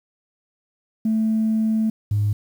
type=tone pair in turn; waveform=sine; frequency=220 / 103.83 Hz; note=A3 / G#2; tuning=0 / 0 cents; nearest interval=octave + minor second; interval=1300 cents; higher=first; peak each=-16 dBFS; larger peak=neither; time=1.05-1.9 / 2.11-2.33 s; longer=first; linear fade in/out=5 ms; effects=tanh soft clip ceiling -13 dBFS + 8-bit